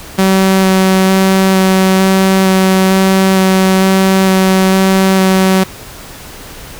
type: tone with vibrato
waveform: sawtooth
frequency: 190 Hz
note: F#3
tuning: 46 cents sharp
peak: -3 dBFS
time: 0.18-5.64 s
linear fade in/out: 10 ms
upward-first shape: square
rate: 1.1 Hz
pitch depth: 8 cents each way
effects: pink hiss -31 dBFS RMS until 6.79 s

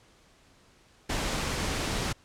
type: noise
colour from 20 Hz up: pink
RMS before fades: -30 dBFS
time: 1.09-2.13 s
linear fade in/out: 10 ms
effects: pink hiss -60 dBFS RMS until 2.24 s + low-pass 8000 Hz 12 dB/octave

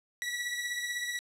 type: beating tone pair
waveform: sawtooth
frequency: 1938 / 1954 Hz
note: B6 / B6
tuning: -33 / -19 cents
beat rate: 16 Hz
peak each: -30 / -36 dBFS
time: 0.22-1.19 s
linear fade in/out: 0 ms
effects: low-pass 11000 Hz 12 dB/octave

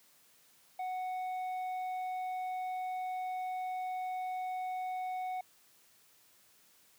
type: tone with tanh clipping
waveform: triangle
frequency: 740 Hz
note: F#5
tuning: in tune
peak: -36 dBFS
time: 0.79-5.41 s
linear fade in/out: 5 ms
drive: 10 dB
effects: white hiss -65 dBFS RMS until 6.98 s + high-pass 80 Hz 12 dB/octave

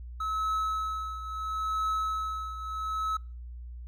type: tone with tremolo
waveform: triangle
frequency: 1293 Hz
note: E6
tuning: 34 cents flat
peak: -24 dBFS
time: 0.2-3.17 s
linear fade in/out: 5 ms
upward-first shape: triangle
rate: 0.74 Hz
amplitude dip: 75%
effects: noise-tail reverb RT60 0.4 s tail -26 dB re dry + added 60 Hz sine -39 dBFS peak until 3.87 s

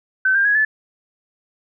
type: tone with pitch steps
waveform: sine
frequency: 1530 / 1595.9 / 1664.6 / 1736.3 Hz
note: G6 / G6 / G#6 / A6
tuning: -42 / +31 / +4 / -23 cents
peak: -13 dBFS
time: 0.25-0.65 s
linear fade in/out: 5 ms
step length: 100 ms
effects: none

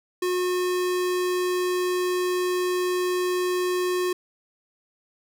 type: tone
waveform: square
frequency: 362 Hz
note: F#4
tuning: 38 cents flat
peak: -23 dBFS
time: 0.22-4.13 s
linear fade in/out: 5 ms
effects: none

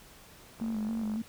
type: click train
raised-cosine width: 1 ms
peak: -32 dBFS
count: 28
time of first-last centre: 0.6-1.159 s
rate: 48.3 Hz
type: tone with vibrato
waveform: sine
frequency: 220 Hz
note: A3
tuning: in tune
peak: -30 dBFS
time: 0.61-1.22 s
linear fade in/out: 5 ms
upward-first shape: square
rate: 3.6 Hz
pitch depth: 44 cents each way
effects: pink hiss -54 dBFS RMS until 1.28 s

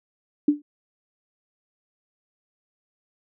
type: tone with exponential decay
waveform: sine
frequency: 293.7 Hz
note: D4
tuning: in tune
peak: -11 dBFS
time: 0.48-0.62 s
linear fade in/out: 5 ms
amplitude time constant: 29 ms
effects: none

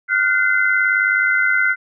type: tone cluster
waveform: sine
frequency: 1419 / 1518 / 2056 Hz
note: F6 / F#6 / C7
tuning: +27 / +44 / -31 cents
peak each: -18 dBFS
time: 0.08-1.76 s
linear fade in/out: 50 ms
effects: none

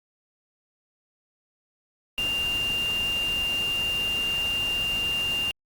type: tone in noise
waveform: sine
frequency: 2794 Hz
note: F7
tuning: in tune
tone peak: -24 dBFS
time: 2.18-5.51 s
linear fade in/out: 0 ms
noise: pink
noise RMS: -37 dBFS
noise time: 2.18-5.51 s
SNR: +10 dB
effects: Opus 48 kbps

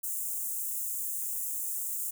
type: high-pass noise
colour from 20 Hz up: white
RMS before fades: -34 dBFS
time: 0.03-2.11 s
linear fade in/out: 10 ms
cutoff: 7000 Hz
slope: 48 dB/octave
effects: none

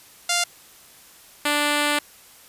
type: tone pair in turn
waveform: 5% pulse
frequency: 698.5 / 293.7 Hz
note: F5 / D4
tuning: 0 / 0 cents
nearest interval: octave + minor third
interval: 1500 cents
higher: first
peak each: -8 dBFS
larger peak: neither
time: 0.29-0.44 / 1.45-1.99 s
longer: second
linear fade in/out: 5 ms
effects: white hiss -49 dBFS RMS until 2.48 s + resampled to 32000 Hz

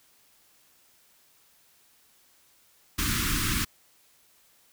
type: band-stop noise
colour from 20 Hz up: pink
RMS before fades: -27 dBFS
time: 2.98-3.65 s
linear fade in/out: 10 ms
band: 340 to 1100 Hz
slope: 48 dB/octave
effects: white hiss -62 dBFS RMS until 4.72 s

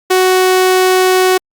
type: tone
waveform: sawtooth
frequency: 371.3 Hz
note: F#4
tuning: 6 cents sharp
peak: -4 dBFS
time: 0.1-1.38 s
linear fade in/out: 10 ms
effects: Opus 48 kbps

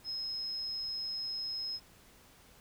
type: tone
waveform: sine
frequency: 5140 Hz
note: E8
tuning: 45 cents flat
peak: -35 dBFS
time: 0.04-1.8 s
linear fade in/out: 50 ms
effects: pink hiss -60 dBFS RMS until 2.6 s

